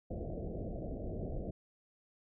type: low-pass noise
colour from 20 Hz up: pink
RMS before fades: -40 dBFS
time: 0.1-1.51 s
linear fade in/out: 10 ms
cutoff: 700 Hz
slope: 96 dB/octave
effects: none